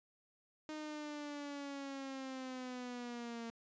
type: linear sweep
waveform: sawtooth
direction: down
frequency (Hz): 309 to 229.4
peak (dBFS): -39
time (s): 0.69-3.5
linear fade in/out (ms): 0
effects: resampled to 16000 Hz